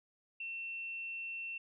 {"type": "tone", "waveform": "sine", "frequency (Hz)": 2700, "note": "E7", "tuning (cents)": 41, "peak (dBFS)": -39, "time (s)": [0.4, 1.58], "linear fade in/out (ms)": 5, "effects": []}